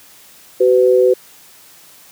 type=tone pair together; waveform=sine; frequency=377.6 / 503 Hz; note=F#4 / B4; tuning=+35 / +32 cents; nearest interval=perfect fourth; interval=497 cents; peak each=-11 dBFS; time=0.6-1.14 s; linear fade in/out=10 ms; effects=white hiss -44 dBFS RMS until 2.11 s + high-pass 80 Hz 12 dB/octave